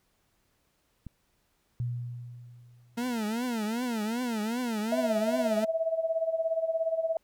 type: click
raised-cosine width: 5 ms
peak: -28 dBFS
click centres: 1.067 s
type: tone with exponential decay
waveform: sine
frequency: 121 Hz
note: B2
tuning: 35 cents flat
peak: -27 dBFS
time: 1.8-3.28 s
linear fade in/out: 0 ms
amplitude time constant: 320 ms
type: tone with vibrato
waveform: 40% pulse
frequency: 230 Hz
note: A#3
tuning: 23 cents flat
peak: -28 dBFS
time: 2.97-5.65 s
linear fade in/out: 10 ms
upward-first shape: triangle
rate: 2.6 Hz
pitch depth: 190 cents each way
type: tone with tremolo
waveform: sine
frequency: 652 Hz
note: E5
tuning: 19 cents flat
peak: -23 dBFS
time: 4.92-7.17 s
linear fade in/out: 2 ms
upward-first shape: sine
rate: 17 Hz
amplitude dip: 75%
effects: pink hiss -72 dBFS RMS until 7.23 s